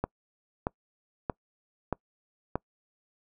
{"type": "click train", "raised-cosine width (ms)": 1, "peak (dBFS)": -14, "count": 5, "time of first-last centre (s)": [0.04, 2.556], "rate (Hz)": 1.59, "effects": ["noise-tail reverb RT60 0.1 s tail -26 dB re dry"]}